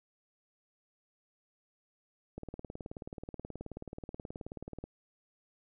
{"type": "click train", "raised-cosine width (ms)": 2, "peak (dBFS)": -28, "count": 47, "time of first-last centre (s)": [2.38, 4.84], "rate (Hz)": 18.7, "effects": []}